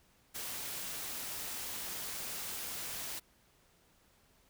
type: noise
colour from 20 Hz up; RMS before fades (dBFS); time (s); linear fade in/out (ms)
white; -41; 0.34-3.2; 20
effects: pink hiss -68 dBFS RMS until 4.49 s